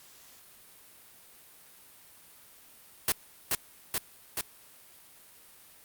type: noise with echo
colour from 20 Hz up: white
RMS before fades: -25 dBFS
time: 3.08-3.12 s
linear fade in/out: 2 ms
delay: 430 ms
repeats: 3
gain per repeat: -2 dB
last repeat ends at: 4.41 s
effects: white hiss -55 dBFS RMS until 5.84 s + Opus 48 kbps